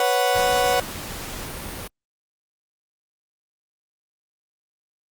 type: chord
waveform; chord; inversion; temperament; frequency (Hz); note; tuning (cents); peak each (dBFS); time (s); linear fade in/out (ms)
35% pulse; B suspended second; none; equal; 493.9 / 554.4 / 740; B4 / C#5 / F#5; 0 / 0 / 0; -21 / -22 / -19; 0-0.8; 2
type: noise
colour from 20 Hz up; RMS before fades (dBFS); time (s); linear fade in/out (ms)
pink; -33; 0.34-1.88; 10
effects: Opus 48 kbps